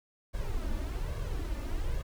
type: noise with flanger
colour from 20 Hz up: brown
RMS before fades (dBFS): -33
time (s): 0.33-2.03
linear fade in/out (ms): 20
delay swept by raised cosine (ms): 1.8 to 3.4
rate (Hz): 1.2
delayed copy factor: +0.65
effects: none